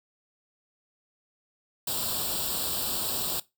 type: noise with comb filter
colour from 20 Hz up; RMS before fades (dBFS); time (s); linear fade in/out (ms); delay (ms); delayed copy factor
white; -30; 1.87-3.4; 5; 0.24; +0.85
effects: noise-tail reverb RT60 0.2 s tail -19 dB re dry